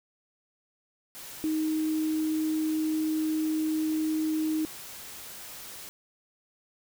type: tone in noise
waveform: sine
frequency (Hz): 312.9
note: D#4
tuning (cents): +10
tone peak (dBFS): -25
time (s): 1.44-4.65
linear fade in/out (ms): 0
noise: white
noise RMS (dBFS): -43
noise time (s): 1.15-5.89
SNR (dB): +15
effects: none